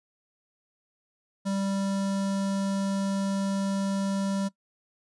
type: tone with notch filter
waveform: square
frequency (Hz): 196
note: G3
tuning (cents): 0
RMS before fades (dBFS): -28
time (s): 1.45-4.49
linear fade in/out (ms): 20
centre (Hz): 2300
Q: 1.4
effects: noise-tail reverb RT60 0.1 s tail -20 dB re dry + resampled to 24000 Hz